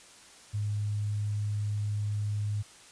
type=tone; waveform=sine; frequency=104.1 Hz; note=G#2; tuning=5 cents sharp; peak=-28 dBFS; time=0.53-2.63 s; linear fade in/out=20 ms; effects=white hiss -53 dBFS RMS until 2.91 s + resampled to 22050 Hz